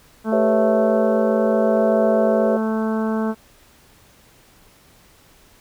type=harmonic tone; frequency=220 Hz; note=A3; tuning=in tune; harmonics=1 / 2 / 3 / 4 / 5 / 6 / 7; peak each=-20 / -26 / -30 / -32 / -34 / -36 / -37 dBFS; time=0.24-3.35 s; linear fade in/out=50 ms
type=chord; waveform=sine; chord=C# half-diminished seventh; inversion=second; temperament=equal; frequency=392 / 493.9 / 554.4 / 659.3 Hz; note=G4 / B4 / C#5 / E5; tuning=0 / 0 / 0 / 0 cents; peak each=-23 / -23 / -22 / -20 dBFS; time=0.32-2.57 s; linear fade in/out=5 ms
effects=pink hiss -52 dBFS RMS until 5.6 s